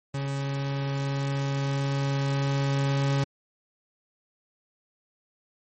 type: tone with level ramp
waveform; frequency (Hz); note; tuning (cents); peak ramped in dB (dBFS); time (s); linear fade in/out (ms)
40% pulse; 138.59; C#3; 0; -27 to -21; 0.14-3.24; 5
effects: MP3 32 kbps